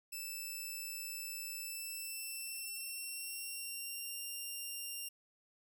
5% pulse tone with pitch glide, 2637 to 2786 Hz, E7 to F7, 0 to -5 cents, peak -33 dBFS, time 0.12-5.09 s, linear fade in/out 10 ms, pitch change +95 cents, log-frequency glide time 1.6-4.21 s, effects none

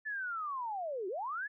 sine linear two-way sweep, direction down then up, 1760 to 352.3 to 1760 Hz, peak -35 dBFS, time 0.05-1.48 s, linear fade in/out 20 ms, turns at 1.08 s, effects none

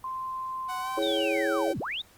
sine tone, 1042 Hz, C6, 7 cents flat, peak -31 dBFS, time 0.04-0.99 s, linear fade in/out 2 ms
sawtooth tone with pitch glide, 743 to 770.5 Hz, F#5 to G5, +7 to -30 cents, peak -31 dBFS, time 0.68-1.74 s, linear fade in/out 20 ms, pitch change +63 cents, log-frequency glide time 0.8-0.89 s
sine chord, C# minor, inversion first, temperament equal with one note detuned, 329.6 / 418.4 / 554.4 Hz, E4 / G#4 / C#5, 0 / +13 / 0 cents, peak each -30 / -31 / -28 dBFS, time 0.97-1.73 s, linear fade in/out 10 ms
sine linear two-way sweep, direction down then up, 3867 to 81.6 to 3867 Hz, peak -30 dBFS, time 1.02-2.02 s, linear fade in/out 10 ms, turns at 1.79 s
effects pink hiss -57 dBFS RMS until 2.17 s + Opus 32 kbps

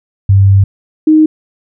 sine tone pair in turn, 98 / 311.1 Hz, G2 / D#4, 0 / 0 cents, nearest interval octave + minor sixth, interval 2000 cents, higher second, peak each -3 dBFS, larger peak neither, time 0.29-0.64 / 1.07-1.26 s, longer first, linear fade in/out 5 ms, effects none

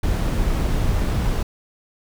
brown noise, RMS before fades -20 dBFS, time 0.03-1.43 s, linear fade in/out 5 ms, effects none

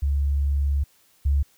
sine tone pair in turn, 70.5 / 70.5 Hz, C#2 / C#2, +30 / +30 cents, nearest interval unison, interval 0 cents, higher neither, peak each -19 / -17 dBFS, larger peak second, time 0.02-0.84 / 1.25-1.43 s, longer first, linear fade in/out 10 ms, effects white hiss -60 dBFS RMS until 1.57 s

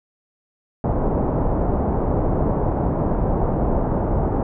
pink low-pass noise, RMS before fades -20 dBFS, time 0.84-4.43 s, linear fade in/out 2 ms, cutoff 880 Hz, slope 24 dB/octave, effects none

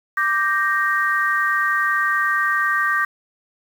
sine chord, G minor, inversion second, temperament equal, 1174.7 / 1568 / 1864.7 Hz, D6 / G6 / Bb6, 0 / 0 / 0 cents, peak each -21 dBFS, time 0.17-3.05 s, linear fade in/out 5 ms, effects 7-bit

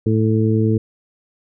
harmonic tone, 110 Hz, A2, in tune, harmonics 1 / 2 / 3 / 4, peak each -16 / -19 / -21 / -22 dBFS, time 0.06-0.78 s, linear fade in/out 5 ms, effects none

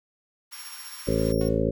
pink high-pass noise, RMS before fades -45 dBFS, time 0.51-1.33 s, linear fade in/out 20 ms, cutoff 930 Hz, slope 48 dB/octave
15% pulse tone with tremolo, 5540 Hz, F8, 15 cents flat, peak -32 dBFS, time 0.52-1.49 s, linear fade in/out 10 ms, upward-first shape sine, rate 15 Hz, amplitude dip 55%
harmonic tone, 55 Hz, A1, in tune, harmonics 1 / 2 / 3 / 4 / 5 / 7 / 8 / 9 / 10, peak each -30 / -30 / -30 / -30 / -30 / -30 / -30 / -30 / -30 dBFS, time 1.07-1.71 s, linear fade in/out 10 ms
sawtooth tone with exponential decay, 365.5 Hz, F#4, 21 cents flat, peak -32 dBFS, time 1.41-1.71 s, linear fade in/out 1 ms, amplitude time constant 64 ms
effects none

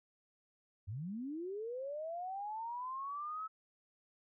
sine linear sweep, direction up, 87.31 to 1306 Hz, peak -39 dBFS, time 0.87-3.48 s, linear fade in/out 20 ms, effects none

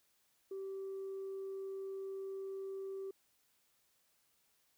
sine tone, 387.4 Hz, G4, 20 cents flat, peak -39 dBFS, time 0.51-3.11 s, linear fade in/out 5 ms, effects tanh soft clip ceiling -38 dBFS + white hiss -75 dBFS RMS until 4.77 s

